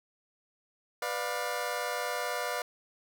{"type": "chord", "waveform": "20% pulse", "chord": "B diminished", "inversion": "none", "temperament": "just", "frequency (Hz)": [493.9, 592.7, 711.2], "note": ["B4", "D5", "F5"], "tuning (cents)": [0, 16, 31], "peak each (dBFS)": -31, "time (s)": [1.02, 2.62], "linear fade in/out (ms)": 2, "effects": []}